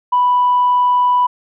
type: tone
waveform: sine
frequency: 987.8 Hz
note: B5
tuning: in tune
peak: -9 dBFS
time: 0.12-1.27 s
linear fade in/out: 10 ms
effects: tanh soft clip ceiling -6 dBFS